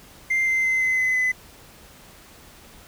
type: tone with pitch steps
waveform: triangle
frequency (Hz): 2093 / 2077 / 2062 / 2046 / 2031 / 2016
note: C7 / C7 / C7 / C7 / B6 / B6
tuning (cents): 0 / -13 / -26 / -39 / +48 / +35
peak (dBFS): -16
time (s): 0.3-1.32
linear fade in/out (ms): 10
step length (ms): 170
effects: tanh soft clip ceiling -14 dBFS + pink hiss -48 dBFS RMS until 2.87 s